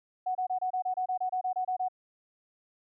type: tone bursts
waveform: sine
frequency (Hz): 740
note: F#5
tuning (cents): 0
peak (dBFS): -27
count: 14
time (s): 0.26-1.885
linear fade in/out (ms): 10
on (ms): 91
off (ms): 27
effects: none

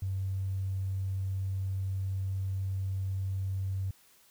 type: tone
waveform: triangle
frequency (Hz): 95.8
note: G2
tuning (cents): -39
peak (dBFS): -26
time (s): 0.02-3.91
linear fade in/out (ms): 5
effects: tanh soft clip ceiling -28 dBFS + white hiss -62 dBFS RMS until 4.3 s

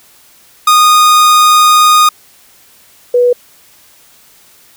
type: tone pair in turn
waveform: 45% pulse / sine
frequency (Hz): 1233 / 489.3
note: D#6 / B4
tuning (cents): -16 / -16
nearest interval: octave + major third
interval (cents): 1600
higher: first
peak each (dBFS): -4 / -5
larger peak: first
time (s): 0.67-2.09 / 3.14-3.33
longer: first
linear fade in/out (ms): 5
effects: white hiss -44 dBFS RMS until 4.76 s

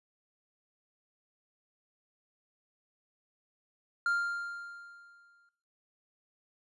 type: tone with exponential decay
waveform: triangle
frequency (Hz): 1396.9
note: F6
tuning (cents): 0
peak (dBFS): -24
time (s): 4.06-5.49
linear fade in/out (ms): 2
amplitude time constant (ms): 310
effects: noise-tail reverb RT60 0.5 s tail -17 dB re dry + resampled to 24000 Hz

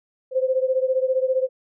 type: beating tone pair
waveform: sine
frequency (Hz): 515 / 530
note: C5 / C5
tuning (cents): -28 / +22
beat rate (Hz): 15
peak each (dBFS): -20 / -23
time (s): 0.31-1.49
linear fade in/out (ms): 50
effects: none

